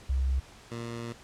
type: tone pair in turn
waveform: sine / 15% pulse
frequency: 66 / 117.25 Hz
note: C2 / A#2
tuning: +16 / +11 cents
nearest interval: minor seventh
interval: 995 cents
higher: second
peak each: -24 / -29 dBFS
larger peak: first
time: 0.09-0.4 / 0.71-1.13 s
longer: second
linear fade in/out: 10 ms
effects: pink hiss -52 dBFS RMS until 1.23 s + low-pass 8000 Hz 12 dB/octave